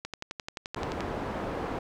click train, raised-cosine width 0.2 ms, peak -18 dBFS, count 12, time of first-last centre 0.05-1.007 s, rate 11.5 Hz
white low-pass noise, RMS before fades -34 dBFS, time 0.76-1.79 s, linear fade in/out 5 ms, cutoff 780 Hz, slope 12 dB/octave
effects none

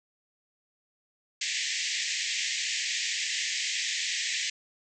pink band-pass noise, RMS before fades -31 dBFS, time 1.41-4.5 s, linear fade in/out 5 ms, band 1800 to 7700 Hz, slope 96 dB/octave, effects none

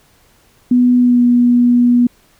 sine tone with pitch glide, 246.9 to 242.8 Hz, B3 to B3, 0 to -29 cents, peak -7 dBFS, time 0.71-2.07 s, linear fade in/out 5 ms, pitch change -29 cents, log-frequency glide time 0.99-1.22 s, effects pink hiss -52 dBFS RMS until 2.39 s

